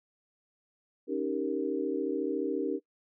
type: chord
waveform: sine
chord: Eb dominant seventh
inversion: third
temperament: equal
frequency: 277.2 / 311.1 / 392 / 466.2 Hz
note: Db4 / Eb4 / G4 / Bb4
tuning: 0 / 0 / 0 / 0 cents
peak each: -34 dBFS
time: 1.07-2.8 s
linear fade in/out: 50 ms
effects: noise-tail reverb RT60 0.1 s tail -22 dB re dry